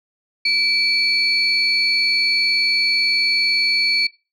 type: tone pair together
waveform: sine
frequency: 2321 / 4420 Hz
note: D7 / C#8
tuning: -21 / -6 cents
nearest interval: major seventh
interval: 1115 cents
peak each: -17 dBFS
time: 0.45-4.07 s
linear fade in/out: 5 ms
effects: noise-tail reverb RT60 0.3 s tail -22 dB re dry + tanh soft clip ceiling -8 dBFS